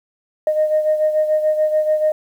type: beating tone pair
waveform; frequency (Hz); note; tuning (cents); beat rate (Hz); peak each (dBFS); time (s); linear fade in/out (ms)
sine; 615 / 621.9; D#5 / D#5; -20 / -1; 6.9; -14 / -21; 0.47-2.12; 2
effects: tanh soft clip ceiling -8 dBFS + 8-bit